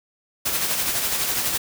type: noise with tremolo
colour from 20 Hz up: white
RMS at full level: -22 dBFS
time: 0.45-1.58 s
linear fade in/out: 10 ms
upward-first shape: sine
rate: 12 Hz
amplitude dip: 40%
effects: none